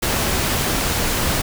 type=noise; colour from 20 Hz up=pink; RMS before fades=-20 dBFS; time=0.02-1.42 s; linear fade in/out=10 ms; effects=none